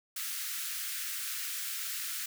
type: high-pass noise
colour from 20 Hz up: white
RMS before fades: -37 dBFS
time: 0.16-2.26 s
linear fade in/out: 5 ms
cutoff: 1300 Hz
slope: 48 dB/octave
effects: none